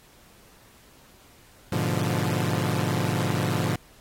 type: chord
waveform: sawtooth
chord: G# diminished seventh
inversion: none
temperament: equal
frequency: 103.83 / 123.47 / 146.83 / 174.61 Hz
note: G#2 / B2 / D3 / F3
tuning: 0 / 0 / 0 / 0 cents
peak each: -25 dBFS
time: 1.72-3.76 s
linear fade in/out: 5 ms
effects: pink hiss -55 dBFS RMS until 4 s + AAC 48 kbps